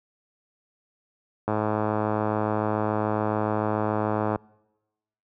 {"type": "click train", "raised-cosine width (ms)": 1, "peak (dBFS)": -11, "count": 309, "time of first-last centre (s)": [1.48, 4.359], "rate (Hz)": 107, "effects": ["noise-tail reverb RT60 1.0 s tail -26 dB re dry", "high-pass 60 Hz 12 dB/octave"]}